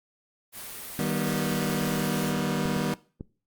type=noise; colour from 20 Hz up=white; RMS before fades=-39 dBFS; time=0.52-2.34 s; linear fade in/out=50 ms
type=chord; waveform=sawtooth; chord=Eb augmented; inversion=none; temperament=just; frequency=155.56 / 194.45 / 243.1 Hz; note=Eb3 / G3 / B3; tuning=0 / -14 / -27 cents; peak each=-26 dBFS; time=0.99-2.94 s; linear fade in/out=0 ms
type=clicks; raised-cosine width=3 ms; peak=-23 dBFS; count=3; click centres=2.656 / 2.765 / 3.209 s
effects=noise-tail reverb RT60 0.4 s tail -21 dB re dry + Opus 32 kbps